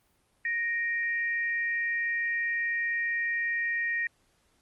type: tone pair together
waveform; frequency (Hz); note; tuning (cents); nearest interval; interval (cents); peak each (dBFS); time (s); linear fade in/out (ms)
sine; 1864.7 / 2359; A#6 / D7; 0 / +7; major third; 407; -27 / -37; 0.45-4.07; 2
effects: pink hiss -69 dBFS RMS until 4.61 s + Opus 32 kbps